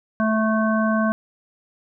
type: harmonic tone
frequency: 219.1 Hz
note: A3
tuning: 7 cents flat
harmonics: 1 / 3 / 5 / 7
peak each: -19 / -24 / -26 / -27 dBFS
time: 0.2-1.12 s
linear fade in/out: 0 ms
effects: none